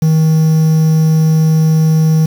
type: tone with quantisation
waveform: triangle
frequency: 158.4 Hz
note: D#3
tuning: 31 cents sharp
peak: -5 dBFS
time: 0.02-2.26 s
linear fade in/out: 5 ms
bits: 5
effects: none